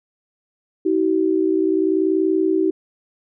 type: tone pair together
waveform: sine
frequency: 319.3 / 380 Hz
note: D#4 / F#4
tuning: +45 / +46 cents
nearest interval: minor third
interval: 301 cents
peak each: -18 / -18 dBFS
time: 0.85-2.71 s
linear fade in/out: 10 ms
effects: none